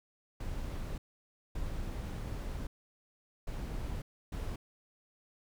brown noise bursts at uneven times, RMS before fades -38 dBFS, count 4, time 0.4-0.98 / 1.55-2.67 / 3.47-4.02 / 4.32-4.56 s, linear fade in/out 5 ms, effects none

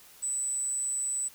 sine tone, 7970 Hz, B8, 15 cents sharp, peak -27 dBFS, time 0.22-1.29 s, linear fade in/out 20 ms, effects tanh soft clip ceiling -25 dBFS + white hiss -54 dBFS RMS until 1.34 s

